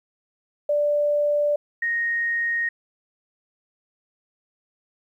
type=tone pair in turn; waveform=sine; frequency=587.3 / 1864.6 Hz; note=D5 / A#6; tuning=0 / 0 cents; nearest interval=octave + minor sixth; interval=2000 cents; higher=second; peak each=-18 / -21 dBFS; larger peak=first; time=0.69-1.56 / 1.82-2.69 s; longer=neither; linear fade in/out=5 ms; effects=10-bit